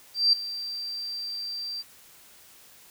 sine tone with ADSR envelope, 4699 Hz, D8, in tune, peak -15 dBFS, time 0.14-1.83 s, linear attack 190 ms, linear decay 4 ms, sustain -16 dB, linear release 28 ms, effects white hiss -53 dBFS RMS until 2.9 s

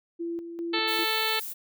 sine tone with tremolo, 338.1 Hz, E4, 44 cents sharp, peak -29 dBFS, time 0.19-1.05 s, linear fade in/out 20 ms, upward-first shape square, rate 2.5 Hz, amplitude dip 55%
harmonic tone, 440 Hz, A4, in tune, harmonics 1 / 2 / 3 / 4 / 5 / 6 / 7 / 8 / 9 / 10, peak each -34 / -34 / -34 / -34 / -34 / -34 / -34 / -34 / -34 / -34 dBFS, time 0.73-1.4 s, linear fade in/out 10 ms
violet noise, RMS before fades -36 dBFS, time 0.87-1.54 s, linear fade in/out 20 ms
effects none

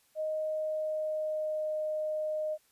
sine tone with pitch glide, 622.3 to 616.6 Hz, D#5 to D#5, 0 to -16 cents, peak -30 dBFS, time 0.15-2.58 s, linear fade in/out 50 ms, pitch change -16 cents, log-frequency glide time 0.4-1.76 s, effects white hiss -68 dBFS RMS until 2.71 s + resampled to 32000 Hz

